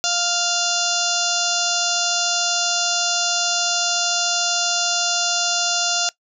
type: harmonic tone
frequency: 698.5 Hz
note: F5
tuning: in tune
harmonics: 1 / 2 / 4 / 5 / 6 / 7 / 8 / 9 / 10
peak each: -27 / -27 / -27 / -27 / -27 / -27 / -27 / -27 / -27 dBFS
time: 0.04-6.09 s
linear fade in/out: 0 ms
effects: noise-tail reverb RT60 0.1 s tail -20 dB re dry